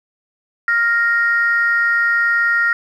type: tone pair together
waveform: sine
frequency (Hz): 1403.6 / 1864.7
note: F6 / A#6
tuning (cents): +8 / 0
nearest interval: perfect fourth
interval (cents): 492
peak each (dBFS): -15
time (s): 0.68-2.73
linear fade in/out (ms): 2
effects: tanh soft clip ceiling -5 dBFS + 8-bit